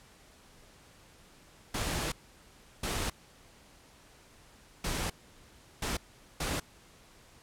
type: noise bursts at uneven times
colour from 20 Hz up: pink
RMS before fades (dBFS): -33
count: 5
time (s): 1.74-2.12 / 2.83-3.1 / 4.84-5.1 / 5.82-5.97 / 6.4-6.6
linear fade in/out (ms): 5
effects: pink hiss -58 dBFS RMS until 7.42 s + low-pass 11000 Hz 12 dB/octave